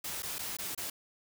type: noise with dropouts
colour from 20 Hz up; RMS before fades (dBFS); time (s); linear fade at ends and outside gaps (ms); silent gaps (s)
white; -38; 0.04-0.9; 5; 0.223-0.23 / 0.385-0.39 / 0.569-0.586 / 0.749-0.776
effects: none